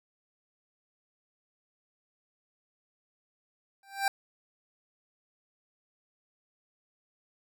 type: tone with exponential growth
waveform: 25% pulse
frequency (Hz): 787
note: G5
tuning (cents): +7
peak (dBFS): -18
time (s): 3.83-4.08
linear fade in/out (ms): 2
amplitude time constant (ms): 54
effects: none